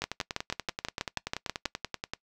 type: two click trains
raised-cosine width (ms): 0.2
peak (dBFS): -12 / -15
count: 11 / 23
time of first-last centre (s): 0.04-1.658 / 0.02-2.135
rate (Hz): 6.18 / 10.4
effects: noise-tail reverb RT60 0.1 s tail -22 dB re dry